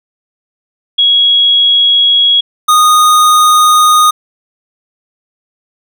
sine / square tone pair in turn, 3322 / 1235.7 Hz, G#7 / D#6, 0 / -12 cents, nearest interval octave + perfect fourth, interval 1712 cents, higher first, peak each -5 dBFS, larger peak neither, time 0.98-2.41 / 2.68-4.11 s, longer neither, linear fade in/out 10 ms, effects none

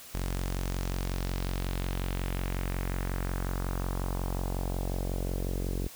sawtooth tone with low-pass filter sweep, 45.51 Hz, F#1, 28 cents flat, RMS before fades -32 dBFS, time 0.14-5.88 s, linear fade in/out 10 ms, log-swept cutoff 9900 to 400 Hz, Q 1.7, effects white hiss -48 dBFS RMS until 5.95 s

